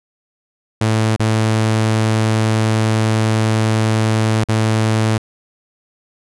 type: tone with dropouts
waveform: sawtooth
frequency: 110 Hz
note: A2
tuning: in tune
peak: -9 dBFS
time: 0.81-5.18 s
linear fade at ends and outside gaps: 5 ms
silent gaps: 1.163-1.196 / 4.441-4.486 s
effects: resampled to 24000 Hz